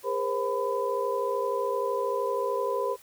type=tone cluster; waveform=sine; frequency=407.6 / 478 / 531 / 1002 Hz; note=G#4 / A#4 / C5 / B5; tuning=-32 / +43 / +25 / +25 cents; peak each=-31 dBFS; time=0.03-2.97 s; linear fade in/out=50 ms; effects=white hiss -54 dBFS RMS until 3.02 s